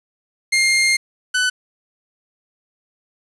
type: tone pair in turn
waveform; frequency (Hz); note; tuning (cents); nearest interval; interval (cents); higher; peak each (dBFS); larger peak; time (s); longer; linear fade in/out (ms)
sawtooth; 2119 / 1498.4; C7 / F#6; +21 / +21; tritone; 600; first; -10 / -12; first; 0.52-0.97 / 1.34-1.5; first; 10
effects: resampled to 24000 Hz + 7-bit